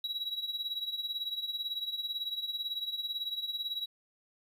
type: tone with tremolo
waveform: triangle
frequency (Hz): 3884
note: B7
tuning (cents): -30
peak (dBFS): -28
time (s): 0.04-3.86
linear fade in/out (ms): 2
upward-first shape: triangle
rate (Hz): 18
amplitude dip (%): 85
effects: tanh soft clip ceiling -25 dBFS